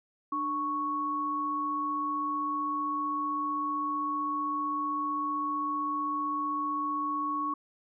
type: tone pair together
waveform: sine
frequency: 297.4 / 1108.7 Hz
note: D4 / C#6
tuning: +22 / 0 cents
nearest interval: octave + major seventh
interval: 2278 cents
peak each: -36 / -29 dBFS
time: 0.32-7.54 s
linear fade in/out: 5 ms
effects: none